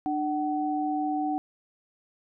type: tone pair together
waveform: sine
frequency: 299.2 / 753.9 Hz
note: D4 / F#5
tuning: +32 / +32 cents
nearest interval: octave + major third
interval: 1600 cents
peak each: -28 dBFS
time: 0.06-1.38 s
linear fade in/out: 0 ms
effects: none